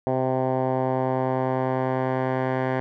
10% pulse tone with low-pass filter sweep, 130 Hz, C3, 11 cents flat, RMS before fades -24 dBFS, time 0.07-2.8 s, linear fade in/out 0 ms, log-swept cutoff 760 to 1500 Hz, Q 1.8, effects none

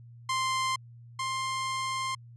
sawtooth tone pair in turn, 1046.5 / 1053.8 Hz, C6 / C6, 0 / +12 cents, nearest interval unison, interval 12 cents, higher second, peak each -23 / -26 dBFS, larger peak first, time 0.29-0.76 / 1.19-2.15 s, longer second, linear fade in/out 5 ms, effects added 118 Hz sine -47 dBFS peak until 2.36 s + resampled to 22050 Hz

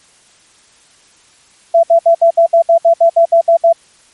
sine tone bursts, 671 Hz, E5, 31 cents sharp, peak -4 dBFS, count 13, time 1.74-3.729 s, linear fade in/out 10 ms, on 93 ms, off 65 ms, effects white hiss -48 dBFS RMS until 4.13 s + MP3 48 kbps

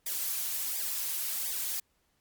blue noise with flanger, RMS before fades -33 dBFS, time 0.06-1.8 s, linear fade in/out 5 ms, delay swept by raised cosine 0.71 to 6.11 ms, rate 1.4 Hz, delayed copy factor -0.8, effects pink hiss -73 dBFS RMS until 2.2 s + MP3 96 kbps

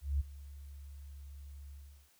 sine tone with ADSR envelope, 70.4 Hz, C#2, 27 cents sharp, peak -27 dBFS, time 0.01-2.1 s, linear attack 190 ms, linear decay 19 ms, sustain -19 dB, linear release 380 ms, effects white hiss -68 dBFS RMS until 2.19 s

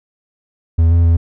triangle tone with pitch steps, 82.4 / 84.8 / 83.6 Hz, E2 / E2 / E2, 0 / +50 / +25 cents, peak -6 dBFS, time 0.78-1.17 s, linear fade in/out 10 ms, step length 130 ms, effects none

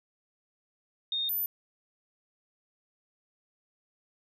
sine tone pair in turn, 3684 / 13909 Hz, A#7 / A9, -21 / -21 cents, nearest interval octave + major seventh, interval 2300 cents, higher second, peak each -28 dBFS, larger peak neither, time 1.12-1.29 / 1.29-1.46 s, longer neither, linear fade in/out 2 ms, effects none

